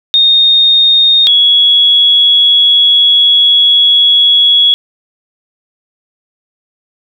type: tone pair in turn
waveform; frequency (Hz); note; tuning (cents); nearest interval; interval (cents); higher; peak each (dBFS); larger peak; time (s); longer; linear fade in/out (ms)
sine; 3690 / 3352; A#7 / G#7; -18 / +15; major second; 167; first; -4; neither; 0.14-1.27 / 1.27-4.74; second; 0
effects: 7-bit